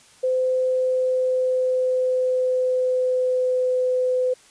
sine tone with pitch glide, 513 to 506.5 Hz, C5 to B4, -34 to +44 cents, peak -18 dBFS, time 0.23-4.34 s, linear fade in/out 10 ms, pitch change -22 cents, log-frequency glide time 0.59-3.75 s, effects white hiss -52 dBFS RMS until 4.5 s + resampled to 22050 Hz

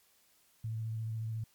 sine tone with vibrato, 111.6 Hz, A2, 25 cents sharp, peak -34 dBFS, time 0.64-1.44 s, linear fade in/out 5 ms, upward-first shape square, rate 14 Hz, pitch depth 16 cents each way, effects white hiss -68 dBFS RMS until 1.54 s + MP3 96 kbps

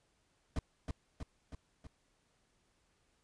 brown noise with echo, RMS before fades -34 dBFS, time 0.56-0.59 s, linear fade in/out 2 ms, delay 320 ms, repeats 4, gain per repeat -4 dB, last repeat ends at 1.87 s, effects pink hiss -75 dBFS RMS until 3.23 s + resampled to 22050 Hz

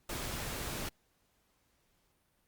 pink noise, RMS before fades -39 dBFS, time 0.09-0.89 s, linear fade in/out 5 ms, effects pink hiss -74 dBFS RMS until 2.47 s + Opus 48 kbps

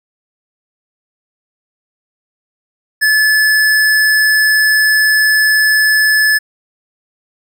square tone, 1727 Hz, A6, 33 cents flat, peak -9 dBFS, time 3.01-6.39 s, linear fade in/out 20 ms, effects none

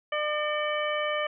harmonic tone with a mistuned harmonic, 600 Hz, D5, 37 cents sharp, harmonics 1 / 2 / 3 / 4 / 5, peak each -29 / -32 / -34 / -35 / -36 dBFS, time 0.12-1.27 s, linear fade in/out 5 ms, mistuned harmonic 4, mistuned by -79 cents, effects none

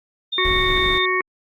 sine tone, 3631 Hz, A#7, 46 cents flat, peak -21 dBFS, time 0.32-1.06 s, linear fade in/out 10 ms
harmonic tone, 370 Hz, F#4, in tune, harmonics 1 / 3 / 5 / 6, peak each -23 / -23 / -23 / -23 dBFS, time 0.38-1.21 s, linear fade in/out 2 ms
brown noise, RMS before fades -26 dBFS, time 0.45-0.98 s, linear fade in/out 0 ms
effects Opus 24 kbps

